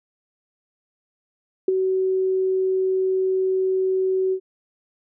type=tone with ADSR envelope; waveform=sine; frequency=377 Hz; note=F#4; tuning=32 cents sharp; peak=-12 dBFS; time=1.68-4.4 s; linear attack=4 ms; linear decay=16 ms; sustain=-6 dB; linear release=75 ms; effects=none